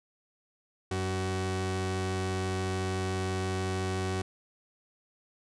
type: tone pair together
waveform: sawtooth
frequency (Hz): 94.05 / 188.1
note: F#2 / F#3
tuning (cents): +29 / +29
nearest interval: octave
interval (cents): 1200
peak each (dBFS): -27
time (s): 0.91-4.22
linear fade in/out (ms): 5
effects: resampled to 22050 Hz